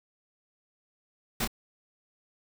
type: noise with echo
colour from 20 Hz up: pink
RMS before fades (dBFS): -29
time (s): 1.4-1.45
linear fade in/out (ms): 5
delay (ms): 26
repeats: 1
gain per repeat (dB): -4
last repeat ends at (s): 1.476
effects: none